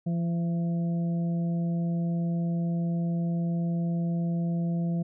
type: harmonic tone with a mistuned harmonic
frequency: 170.3 Hz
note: F3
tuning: 43 cents flat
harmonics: 1 / 2 / 3 / 4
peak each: -25 / -41 / -44 / -43 dBFS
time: 0.06-5.03 s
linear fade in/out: 10 ms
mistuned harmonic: 4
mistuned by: -18 cents
effects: none